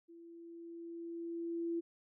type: tone with level ramp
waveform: sine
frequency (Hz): 336.8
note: E4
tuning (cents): +37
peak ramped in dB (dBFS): -53 to -33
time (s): 0.08-1.81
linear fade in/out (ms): 20
effects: none